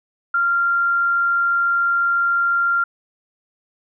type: tone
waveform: sine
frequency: 1387 Hz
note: F6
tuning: 12 cents flat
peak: -15 dBFS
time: 0.34-2.84 s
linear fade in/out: 5 ms
effects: none